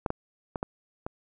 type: clicks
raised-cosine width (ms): 1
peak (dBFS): -13 / -14 / -17 / -15 / -19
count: 5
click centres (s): 0.062 / 0.104 / 0.558 / 0.629 / 1.065
effects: none